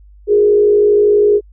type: tone with frequency modulation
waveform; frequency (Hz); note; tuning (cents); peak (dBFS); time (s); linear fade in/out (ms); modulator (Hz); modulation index
sine; 415.3; G#4; 0; -7; 0.27-1.41; 50; 52.5; 0.52
effects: added 50 Hz sine -39 dBFS peak until 1.52 s